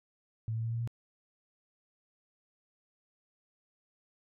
sine tone with pitch steps, 111.6 / 113.03 / 114.47 / 115.94 / 117.42 Hz, A2 / A2 / A#2 / A#2 / A#2, +25 / +47 / -31 / -9 / +13 cents, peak -31 dBFS, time 0.48-0.875 s, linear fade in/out 0 ms, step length 79 ms, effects none

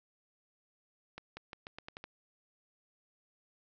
accelerating click train, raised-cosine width 0.3 ms, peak -28 dBFS, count 8, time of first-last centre 1.18-2.041 s, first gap 190 ms, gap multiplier 0.85, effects resampled to 16000 Hz + 11-bit

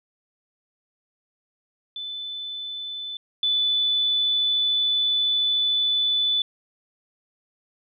sine tone pair in turn, 3509 / 3487 Hz, A7 / A7, -5 / -16 cents, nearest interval unison, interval 11 cents, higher first, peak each -30 / -19 dBFS, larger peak second, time 1.96-3.17 / 3.43-6.42 s, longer second, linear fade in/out 2 ms, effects none

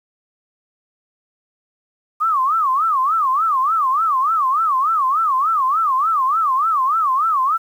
sine tone with vibrato, 1174.7 Hz, D6, in tune, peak -14 dBFS, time 2.2-7.58 s, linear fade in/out 20 ms, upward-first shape sine, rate 3.4 Hz, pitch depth 230 cents each way, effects 8-bit

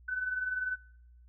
sine tone pair together, 1504 / 1524.1 Hz, F#6 / G6, +28 / -49 cents, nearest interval unison, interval 23 cents, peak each -32 / -39 dBFS, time 0.08-0.76 s, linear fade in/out 10 ms, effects noise-tail reverb RT60 0.8 s tail -23 dB re dry + added 60 Hz sine -54 dBFS peak until 1.28 s

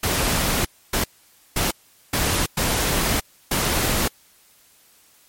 pink noise bursts at uneven times, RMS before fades -21 dBFS, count 6, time 0.03-0.65 / 0.93-1.04 / 1.56-1.71 / 2.13-2.46 / 2.57-3.2 / 3.51-4.08 s, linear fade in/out 5 ms, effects white hiss -55 dBFS RMS until 5.28 s + MP3 64 kbps

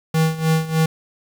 square tone with tremolo, 160 Hz, D#3, 49 cents sharp, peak -14 dBFS, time 0.14-0.86 s, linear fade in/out 5 ms, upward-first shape sine, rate 3.3 Hz, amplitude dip 80%, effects 7-bit

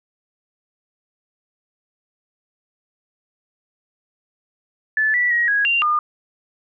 sine tone with pitch steps, 1740 / 1958 / 1896 / 1655 / 2774 / 1213 Hz, A6 / B6 / A#6 / G#6 / F7 / D#6, -20 / -15 / +29 / -6 / -12 / -44 cents, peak -15 dBFS, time 4.97-5.99 s, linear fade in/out 2 ms, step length 170 ms, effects none

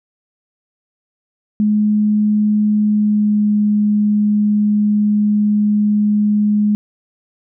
sine tone with pitch glide, 210.7 to 208.9 Hz, G#3 to G#3, +25 to +10 cents, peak -11 dBFS, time 1.6-6.75 s, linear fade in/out 0 ms, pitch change -15 cents, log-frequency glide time 2.8-3.52 s, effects none

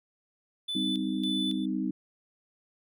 triangle tone with tremolo, 3497 Hz, A7, 11 cents flat, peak -29 dBFS, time 0.68-1.66 s, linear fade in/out 10 ms, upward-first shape square, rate 1.8 Hz, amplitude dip 80%
sine chord, C minor, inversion second, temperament equal with one note detuned, 196 / 258 / 311.1 Hz, G3 / C4 / Eb4, 0 / -24 / 0 cents, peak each -32 dBFS, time 0.75-1.91 s, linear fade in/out 5 ms
effects none

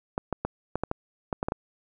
clicks, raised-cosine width 1 ms, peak -13 dBFS, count 10, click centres 0.179 / 0.327 / 0.45 / 0.756 / 0.836 / 0.914 / 1.328 / 1.429 / 1.485 / 1.521 s, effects none

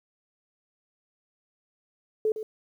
sine tone with echo, 434 Hz, A4, 24 cents flat, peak -21 dBFS, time 2.25-2.32 s, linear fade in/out 2 ms, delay 110 ms, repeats 1, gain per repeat -10 dB, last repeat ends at 2.43 s, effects 10-bit

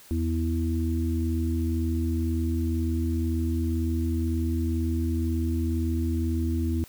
harmonic tone, 82 Hz, E2, 9 cents flat, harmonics 1 / 3 / 4, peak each -25 / -30 / -31 dBFS, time 0.11-6.84 s, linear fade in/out 0 ms, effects white hiss -51 dBFS RMS until 6.88 s

